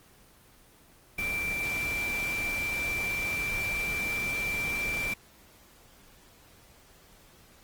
sine tone in noise, 2349 Hz, D7, in tune, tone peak -29 dBFS, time 1.18-5.14 s, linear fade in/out 5 ms, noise pink, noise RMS -38 dBFS, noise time 1.18-5.14 s, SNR +6 dB, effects pink hiss -57 dBFS RMS until 7.63 s + Opus 24 kbps

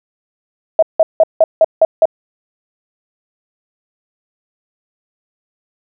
sine tone bursts, 643 Hz, E5, 43 cents flat, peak -4 dBFS, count 7, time 0.79-2.055 s, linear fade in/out 2 ms, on 35 ms, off 170 ms, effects none

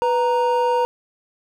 triangle tone pair together, 493.9 / 932.3 Hz, B4 / A#5, 0 / 0 cents, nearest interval major seventh, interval 1100 cents, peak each -17 dBFS, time 0.02-0.85 s, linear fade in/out 0 ms, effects none

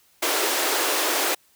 pink high-pass noise, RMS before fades -23 dBFS, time 0.22-1.35 s, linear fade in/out 10 ms, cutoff 320 Hz, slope 48 dB/octave, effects white hiss -60 dBFS RMS until 1.55 s

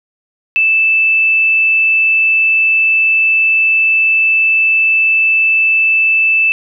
sine tone, 2637 Hz, E7, in tune, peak -8 dBFS, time 0.56-6.52 s, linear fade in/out 0 ms, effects none

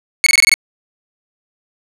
sawtooth tone bursts, 2208 Hz, C#7, 7 cents flat, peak -3 dBFS, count 7, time 0.24-0.54 s, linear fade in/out 0 ms, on 24 ms, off 22 ms, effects low-pass 10000 Hz 12 dB/octave

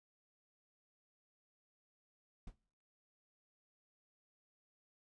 brown noise with exponential decay, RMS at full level -43 dBFS, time 2.47-2.56 s, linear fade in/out 5 ms, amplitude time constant 19 ms, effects noise-tail reverb RT60 0.6 s tail -24 dB re dry + resampled to 22050 Hz

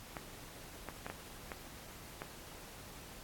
clicks, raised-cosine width 0.5 ms, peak -26 dBFS, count 6, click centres 0.168 / 0.887 / 1.065 / 1.1 / 1.518 / 2.219 s, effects pink hiss -52 dBFS RMS until 3.23 s + AAC 64 kbps

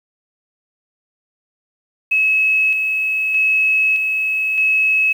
sine tone with tremolo, 2577 Hz, E7, 40 cents flat, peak -12 dBFS, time 2.11-5.13 s, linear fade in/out 10 ms, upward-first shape square, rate 0.81 Hz, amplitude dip 35%, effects 7-bit

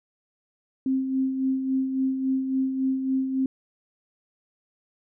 sine tone with tremolo, 264.2 Hz, C4, 17 cents sharp, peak -20 dBFS, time 0.86-3.46 s, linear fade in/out 2 ms, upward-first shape sine, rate 3.6 Hz, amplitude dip 50%, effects none

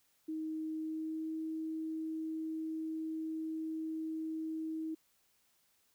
sine tone with pitch glide, 315.1 to 318.4 Hz, D#4 to D#4, +22 to +40 cents, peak -36 dBFS, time 0.28-4.95 s, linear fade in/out 10 ms, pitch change +18 cents, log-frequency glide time 0.78-1.34 s, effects white hiss -73 dBFS RMS until 5.94 s

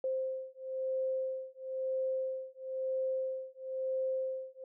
sine beating tone pair, 523.3 / 524.3 Hz, C5 / C5, 0 / +3 cents, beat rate 1 Hz, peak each -36 / -36 dBFS, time 0.04-4.64 s, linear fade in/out 2 ms, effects none

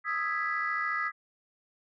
sine chord, E major seventh, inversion third, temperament equal, 1244.5 / 1318.5 / 1661.2 / 1975.5 Hz, D#6 / E6 / G#6 / B6, 0 / 0 / 0 / 0 cents, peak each -32 / -36 / -34 / -32 dBFS, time 0.04-1.12 s, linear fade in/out 50 ms, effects tanh soft clip ceiling -20 dBFS

